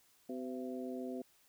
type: harmonic tone with a mistuned harmonic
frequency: 127.4 Hz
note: C3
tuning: 46 cents flat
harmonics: 2 / 3 / 4 / 5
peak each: -41 / -45 / -47 / -49 dBFS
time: 0.29-1.22 s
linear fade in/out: 5 ms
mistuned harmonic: 5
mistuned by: +90 cents
effects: white hiss -69 dBFS RMS until 1.48 s